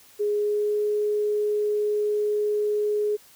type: tone with pitch glide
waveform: sine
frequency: 415.3 to 418.9 Hz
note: G#4 to G#4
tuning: 0 to +15 cents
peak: -21 dBFS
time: 0.19-3.17 s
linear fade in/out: 20 ms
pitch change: +15 cents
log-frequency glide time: 0.3-0.81 s
effects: white hiss -53 dBFS RMS until 3.35 s